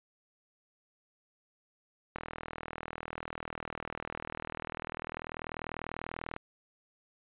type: click train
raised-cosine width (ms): 0.5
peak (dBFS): -22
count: 170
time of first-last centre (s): 2.16-6.364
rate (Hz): 40.2
effects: resampled to 8000 Hz